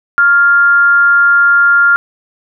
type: tone with frequency modulation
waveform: sine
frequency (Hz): 1400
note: F6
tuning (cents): +4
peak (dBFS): -5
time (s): 0.18-1.96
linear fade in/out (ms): 0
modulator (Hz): 283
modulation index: 0.26
effects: none